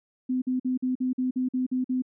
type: tone bursts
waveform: sine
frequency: 255.1 Hz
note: C4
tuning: 44 cents flat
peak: -23 dBFS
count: 10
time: 0.29-2.022 s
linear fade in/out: 10 ms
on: 130 ms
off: 48 ms
effects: none